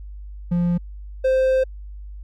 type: tone pair in turn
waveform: triangle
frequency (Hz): 174.3 / 522.3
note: F3 / C5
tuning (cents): -3 / -3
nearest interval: octave + perfect fifth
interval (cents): 1900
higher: second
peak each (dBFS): -15 / -13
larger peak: second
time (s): 0.51-0.78 / 1.24-1.64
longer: second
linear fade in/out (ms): 10
effects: added 50 Hz sine -33 dBFS peak until 2.23 s